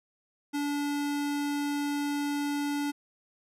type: tone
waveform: square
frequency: 288.6 Hz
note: D4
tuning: 30 cents flat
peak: -29 dBFS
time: 0.53-2.92 s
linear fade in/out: 20 ms
effects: resampled to 32000 Hz